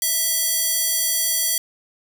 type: tone with high-pass filter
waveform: square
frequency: 657 Hz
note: E5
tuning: 6 cents flat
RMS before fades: -21 dBFS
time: 0.02-1.58 s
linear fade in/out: 2 ms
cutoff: 6500 Hz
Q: 0.59
effects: none